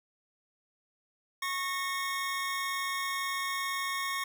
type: tone pair together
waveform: 25% pulse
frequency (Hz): 1097 / 1841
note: C#6 / A#6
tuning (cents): -18 / -22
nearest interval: major sixth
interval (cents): 896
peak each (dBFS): -29 / -33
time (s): 1.42-4.24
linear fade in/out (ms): 5
effects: none